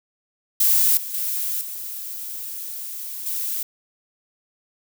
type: noise with level steps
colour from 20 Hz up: violet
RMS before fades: -17 / -31 / -25 / -32 / -26 dBFS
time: 0.6-3.63 s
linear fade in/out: 5 ms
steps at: 0.97 / 1.14 / 1.61 / 3.26 s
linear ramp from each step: 2 ms
effects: none